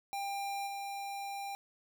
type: tone with level steps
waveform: square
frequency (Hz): 796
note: G5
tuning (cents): +26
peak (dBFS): -36 / -39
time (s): 0.13-1.55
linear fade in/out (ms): 0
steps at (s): 0.66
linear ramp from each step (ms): 20
effects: none